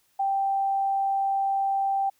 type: tone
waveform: sine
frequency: 784 Hz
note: G5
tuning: in tune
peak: -22 dBFS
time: 0.19-2.1 s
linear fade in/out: 10 ms
effects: white hiss -67 dBFS RMS until 2.19 s